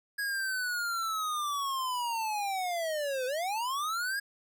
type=linear two-way sweep; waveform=square; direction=down then up; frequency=1661.2 to 497.2 to 1661.2 Hz; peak=-31 dBFS; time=0.18-4.2 s; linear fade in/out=10 ms; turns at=3.26 s; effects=none